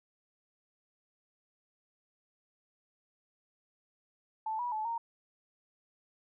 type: tone with pitch steps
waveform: sine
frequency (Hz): 877 / 971 / 865 / 926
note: A5 / B5 / A5 / A#5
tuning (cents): -6 / -30 / -30 / -12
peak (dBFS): -32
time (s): 4.46-4.98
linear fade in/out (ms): 5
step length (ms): 130
effects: none